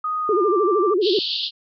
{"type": "tone with pitch glide", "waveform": "sine", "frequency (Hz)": [1244.5, 1176.7], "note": ["D#6", "D6"], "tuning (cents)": [0, 3], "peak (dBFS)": -21, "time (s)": [0.04, 0.94], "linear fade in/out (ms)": 5, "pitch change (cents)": -97, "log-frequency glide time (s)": [0.21, 0.57]}
{"type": "tone with vibrato", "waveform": "sine", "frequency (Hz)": 390, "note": "G4", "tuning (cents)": -9, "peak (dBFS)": -16, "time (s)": [0.29, 1.19], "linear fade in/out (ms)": 2, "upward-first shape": "sine", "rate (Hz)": 13, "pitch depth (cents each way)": 210}
{"type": "band-pass noise", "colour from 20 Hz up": "white", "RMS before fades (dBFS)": -25, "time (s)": [1.01, 1.51], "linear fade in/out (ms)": 50, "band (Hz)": [2900, 4700], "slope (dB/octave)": 96}
{"effects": []}